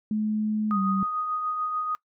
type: tone with pitch glide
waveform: sine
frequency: 214.2 to 193.05 Hz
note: A3 to G3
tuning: -46 to -26 cents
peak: -23 dBFS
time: 0.11-1.03 s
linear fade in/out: 2 ms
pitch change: -180 cents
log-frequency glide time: 0.71-0.79 s
type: tone with tremolo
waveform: sine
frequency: 1244.5 Hz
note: D#6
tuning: in tune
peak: -24 dBFS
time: 0.71-1.95 s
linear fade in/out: 0 ms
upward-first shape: triangle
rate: 6.8 Hz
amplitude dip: 40%
effects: noise-tail reverb RT60 0.1 s tail -22 dB re dry